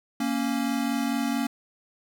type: tone pair together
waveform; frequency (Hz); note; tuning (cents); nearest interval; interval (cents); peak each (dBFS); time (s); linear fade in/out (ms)
square; 232.7 / 277.2; A#3 / C#4; -3 / 0; minor third; 303; -28; 0.2-1.47; 5
effects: none